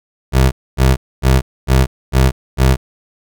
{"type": "tone bursts", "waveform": "25% pulse", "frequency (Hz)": 65.41, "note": "C2", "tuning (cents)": 0, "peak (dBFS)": -4, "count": 6, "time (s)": [0.32, 2.77], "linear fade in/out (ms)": 50, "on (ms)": 200, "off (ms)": 250, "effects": []}